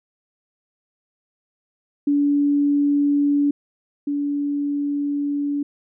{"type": "tone pair in turn", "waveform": "sine", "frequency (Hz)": [287.2, 287.2], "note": ["D4", "D4"], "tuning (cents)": [-39, -39], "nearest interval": "unison", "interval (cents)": 0, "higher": "neither", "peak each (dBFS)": [-15, -20], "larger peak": "first", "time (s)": [[2.07, 3.51], [4.07, 5.63]], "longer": "second", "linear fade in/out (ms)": 5, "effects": []}